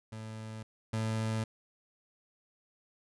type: tone pair in turn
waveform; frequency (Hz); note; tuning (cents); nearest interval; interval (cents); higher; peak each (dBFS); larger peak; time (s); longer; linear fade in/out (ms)
30% pulse; 110 / 110.7; A2 / A2; 0 / +11; unison; 11; second; -38 / -28; second; 0.12-0.63 / 0.93-1.44; neither; 5
effects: resampled to 24000 Hz